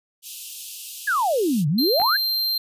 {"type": "high-pass noise", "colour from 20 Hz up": "white", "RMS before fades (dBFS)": -35, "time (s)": [0.22, 1.65], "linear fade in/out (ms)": 50, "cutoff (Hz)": 2600, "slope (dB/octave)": 96}
{"type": "exponential two-way sweep", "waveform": "sine", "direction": "down then up", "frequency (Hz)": [1750, 138.2, 1750], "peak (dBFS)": -18, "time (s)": [1.07, 2.17], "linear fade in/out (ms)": 10, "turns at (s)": 1.68}
{"type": "tone", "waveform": "square", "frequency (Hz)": 4156, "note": "C8", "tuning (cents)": -12, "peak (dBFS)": -21, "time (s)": [1.78, 2.58], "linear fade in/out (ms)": 5}
{"type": "clicks", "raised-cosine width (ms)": 0.5, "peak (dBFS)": -18, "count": 2, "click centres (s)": [2, 2.017]}
{"effects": ["resampled to 32000 Hz"]}